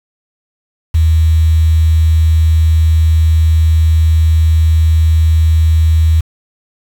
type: tone with quantisation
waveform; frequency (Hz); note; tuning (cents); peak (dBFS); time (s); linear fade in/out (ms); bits
sine; 80; D#2; +49; -6; 0.94-6.21; 10; 5
effects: none